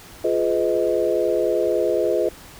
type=chord; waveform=sine; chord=F half-diminished seventh; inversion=none; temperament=just; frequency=349.2 / 419.1 / 502.9 / 628.6 Hz; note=F4 / Ab4 / Cb5 / Eb5; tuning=0 / +16 / +31 / +18 cents; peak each=-23 dBFS; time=0.24-2.29 s; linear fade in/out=5 ms; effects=pink hiss -43 dBFS RMS until 2.59 s